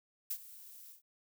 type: noise with ADSR envelope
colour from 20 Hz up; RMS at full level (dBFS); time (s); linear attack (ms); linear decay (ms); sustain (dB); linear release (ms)
violet; -35; 0.3-1.02; 10; 63; -18; 120
effects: none